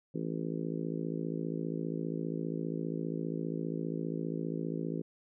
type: harmonic tone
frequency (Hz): 55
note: A1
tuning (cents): 0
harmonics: 3 / 4 / 5 / 6 / 7 / 8 / 9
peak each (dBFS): -37 / -42 / -39 / -41 / -42 / -44 / -47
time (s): 0.14-5.02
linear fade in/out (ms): 10
effects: none